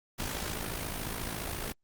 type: noise with amplitude modulation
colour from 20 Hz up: pink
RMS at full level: -33 dBFS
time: 0.18-1.73 s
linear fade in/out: 20 ms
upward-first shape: sine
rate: 54.2 Hz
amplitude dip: 60%
effects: Opus 48 kbps